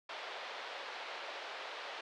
pink band-pass noise, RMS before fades -45 dBFS, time 0.09-2.01 s, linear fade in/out 5 ms, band 510 to 4100 Hz, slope 24 dB/octave, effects none

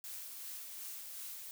blue noise with tremolo, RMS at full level -45 dBFS, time 0.04-1.51 s, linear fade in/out 0 ms, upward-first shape sine, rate 2.7 Hz, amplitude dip 30%, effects none

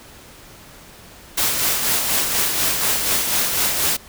white noise with tremolo, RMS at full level -18 dBFS, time 1.37-3.97 s, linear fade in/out 10 ms, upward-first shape sine, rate 4.1 Hz, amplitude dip 40%, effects pink hiss -43 dBFS RMS until 4.08 s

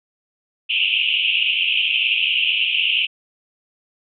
white band-pass noise, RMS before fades -19 dBFS, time 0.69-3.07 s, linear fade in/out 20 ms, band 2500 to 3100 Hz, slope 96 dB/octave, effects none

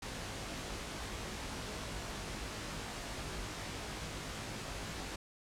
pink noise with comb filter, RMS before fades -42 dBFS, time 0.02-5.16 s, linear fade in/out 5 ms, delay 19 ms, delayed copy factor +0.75, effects low-pass 8000 Hz 12 dB/octave

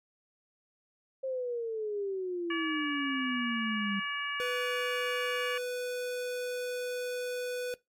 sine exponential sweep, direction down, 535 to 196 Hz, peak -31 dBFS, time 1.23-4 s, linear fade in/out 10 ms
harmonic tone, 573 Hz, D5, 43 cents flat, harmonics 2 / 3 / 4 / 5, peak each -37 / -35 / -38 / -38 dBFS, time 2.5-5.58 s, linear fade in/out 5 ms
square tone, 495.5 Hz, B4, 6 cents sharp, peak -33 dBFS, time 4.4-7.74 s, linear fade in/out 0 ms
effects noise-tail reverb RT60 0.2 s tail -21 dB re dry + MP3 64 kbps

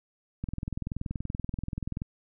click train, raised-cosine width 5 ms, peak -20 dBFS, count 34, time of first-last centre 0.44-2.019 s, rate 20.9 Hz, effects none

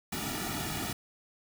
pink noise with comb filter, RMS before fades -35 dBFS, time 0.12-0.93 s, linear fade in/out 5 ms, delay 1.9 ms, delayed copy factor -0.95, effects none

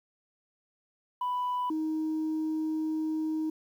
sine tone pair in turn, 991 / 313.9 Hz, B5 / D#4, +6 / +15 cents, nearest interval octave + minor sixth, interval 1991 cents, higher first, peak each -26 dBFS, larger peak neither, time 1.21-1.7 / 1.7-3.5 s, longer second, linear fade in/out 5 ms, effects tanh soft clip ceiling -26 dBFS + 10-bit

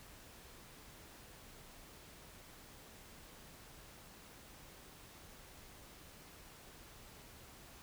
silence, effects pink hiss -57 dBFS RMS until 7.82 s

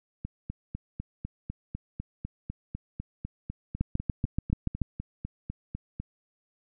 two click trains, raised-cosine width 5 ms, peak -22 / -14 dBFS, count 24 / 8, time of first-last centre 0.25-6 / 3.81-4.817 s, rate 4 / 6.95 Hz, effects none

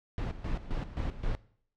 brown noise with tremolo, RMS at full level -32 dBFS, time 0.18-1.35 s, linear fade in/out 0 ms, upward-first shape square, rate 3.8 Hz, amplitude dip 75%, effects noise-tail reverb RT60 0.6 s tail -20 dB re dry + low-pass 4000 Hz 12 dB/octave

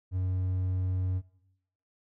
triangle tone, 92.5 Hz, F#2, in tune, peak -25 dBFS, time 0.11-1.22 s, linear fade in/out 50 ms, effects noise-tail reverb RT60 0.8 s tail -19 dB re dry

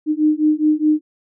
sine beating tone pair, 303.4 / 308.2 Hz, D#4 / D#4, -44 / -16 cents, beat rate 4.8 Hz, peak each -16 dBFS, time 0.06-1.01 s, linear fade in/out 50 ms, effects none

